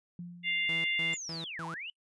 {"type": "tone with exponential decay", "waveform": "sine", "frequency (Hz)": 174.61, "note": "F3", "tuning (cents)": 0, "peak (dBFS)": -37, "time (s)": [0.19, 0.98], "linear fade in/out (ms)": 2, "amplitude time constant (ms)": 170}
{"type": "harmonic tone", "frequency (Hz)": 698.5, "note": "F5", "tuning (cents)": 0, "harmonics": [3, 4, 5], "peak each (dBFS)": [-30, -33, -39], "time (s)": [0.43, 1.17], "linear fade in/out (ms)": 50}
{"type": "tone bursts", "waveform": "sawtooth", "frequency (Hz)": 164.81, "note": "E3", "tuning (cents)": 0, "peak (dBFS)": -36, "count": 4, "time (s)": [0.69, 1.74], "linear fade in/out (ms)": 0, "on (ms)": 150, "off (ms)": 150}
{"type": "linear two-way sweep", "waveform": "sine", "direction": "down then up", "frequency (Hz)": [7360, 784, 3036], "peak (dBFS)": -38, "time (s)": [1.13, 1.9], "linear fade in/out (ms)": 2, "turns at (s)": 1.66}
{"effects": ["noise-tail reverb RT60 0.1 s tail -26 dB re dry", "resampled to 24000 Hz"]}